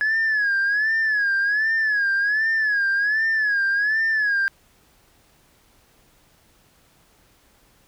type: tone with vibrato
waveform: sine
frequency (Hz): 1689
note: G#6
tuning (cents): +29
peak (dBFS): -16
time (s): 0.01-4.48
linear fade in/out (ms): 0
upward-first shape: sine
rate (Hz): 1.3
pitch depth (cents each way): 110
effects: tanh soft clip ceiling -16 dBFS + pink hiss -58 dBFS RMS until 7.87 s